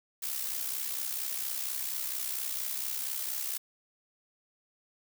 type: noise with amplitude modulation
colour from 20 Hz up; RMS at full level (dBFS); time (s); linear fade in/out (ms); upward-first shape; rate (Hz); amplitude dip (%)
blue; -32; 0.22-3.58; 10; sine; 64.3; 60
effects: none